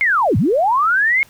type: linear two-way sweep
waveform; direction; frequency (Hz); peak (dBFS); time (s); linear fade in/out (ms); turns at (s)
sine; down then up; 2200 to 83.7 to 2200; -12; 0.01-1.23; 0; 0.37
effects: pink hiss -48 dBFS RMS until 1.29 s